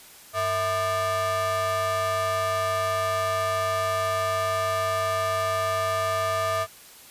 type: ring-modulated tone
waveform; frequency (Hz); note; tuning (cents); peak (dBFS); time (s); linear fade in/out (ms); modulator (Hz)
square; 277.2; C#4; 0; -21; 0.33-6.67; 50; 929
effects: white hiss -48 dBFS RMS until 7.1 s + resampled to 32000 Hz